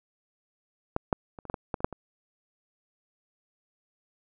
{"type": "clicks", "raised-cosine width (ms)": 1, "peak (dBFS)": [-12, -9, -28, -29, -20, -18, -15, -28, -6, -24], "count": 10, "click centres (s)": [0.964, 1.128, 1.388, 1.453, 1.499, 1.542, 1.742, 1.805, 1.845, 1.927], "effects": []}